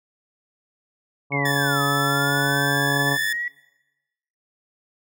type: harmonic tone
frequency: 141.1 Hz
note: C#3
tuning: 31 cents sharp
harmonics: 1 / 2 / 3 / 4 / 5 / 6 / 7 / 8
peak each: -25 / -28 / -30 / -31 / -32 / -33 / -33 / -34 dBFS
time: 1.3-3.18 s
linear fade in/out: 50 ms
type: exponential two-way sweep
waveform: sine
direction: down then up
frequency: 2217 to 1263 to 1946 Hz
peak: -24 dBFS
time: 1.32-3.48 s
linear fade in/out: 2 ms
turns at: 1.82 s
type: tone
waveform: sawtooth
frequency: 1737 Hz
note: A6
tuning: 23 cents flat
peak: -20 dBFS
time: 1.45-3.33 s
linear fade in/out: 5 ms
effects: noise-tail reverb RT60 1.0 s tail -22 dB re dry